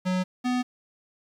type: tone pair in turn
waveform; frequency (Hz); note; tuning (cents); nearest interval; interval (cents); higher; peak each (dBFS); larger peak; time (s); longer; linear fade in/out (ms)
square; 184 / 249.3; F#3 / B3; -9 / +16; perfect fourth; 525; second; -24; neither; 0.05-0.24 / 0.44-0.63; neither; 20
effects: low-pass 6000 Hz 12 dB/octave + 9-bit